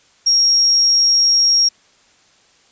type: tone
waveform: sine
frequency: 5588 Hz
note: F8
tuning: in tune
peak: -10 dBFS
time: 0.26-1.69 s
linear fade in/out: 10 ms
effects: white hiss -53 dBFS RMS until 2.71 s + resampled to 16000 Hz